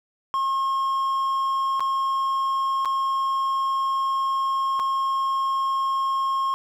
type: tone with dropouts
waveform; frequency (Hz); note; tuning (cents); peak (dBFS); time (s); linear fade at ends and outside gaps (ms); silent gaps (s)
triangle; 1077; C6; +50; -19; 0.34-6.54; 0; 1.796-1.805 / 2.849-2.856 / 4.794-4.798
effects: none